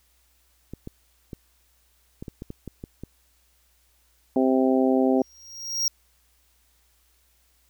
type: clicks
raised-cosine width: 3 ms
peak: -22 dBFS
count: 10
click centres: 0.736 / 0.874 / 1.332 / 2.225 / 2.282 / 2.421 / 2.504 / 2.677 / 2.839 / 3.036 s
type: harmonic tone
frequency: 130.81 Hz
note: C3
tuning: in tune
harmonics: 2 / 3 / 4 / 5 / 6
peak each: -20 / -24 / -26 / -28 / -30 dBFS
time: 4.36-5.22 s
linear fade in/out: 2 ms
type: tone with exponential growth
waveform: square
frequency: 5620 Hz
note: F8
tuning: 10 cents sharp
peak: -20 dBFS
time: 5.19-5.88 s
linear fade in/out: 1 ms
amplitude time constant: 150 ms
effects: added 60 Hz sine -65 dBFS peak until 7.69 s + white hiss -65 dBFS RMS until 7.69 s